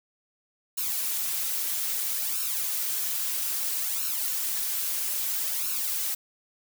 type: noise with flanger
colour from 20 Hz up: blue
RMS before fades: -29 dBFS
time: 0.77-6.15 s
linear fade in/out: 10 ms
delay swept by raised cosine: 0.73 to 6.23 ms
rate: 0.61 Hz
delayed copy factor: +0.75
effects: none